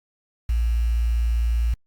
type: tone with quantisation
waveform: sine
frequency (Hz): 57.6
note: A#1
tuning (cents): -20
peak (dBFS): -18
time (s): 0.49-1.74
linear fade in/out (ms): 5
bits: 7
effects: Opus 48 kbps